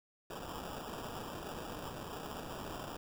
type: noise with sample-and-hold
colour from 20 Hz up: white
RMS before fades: -44 dBFS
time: 0.3-2.97 s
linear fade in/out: 5 ms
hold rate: 2100 Hz
effects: none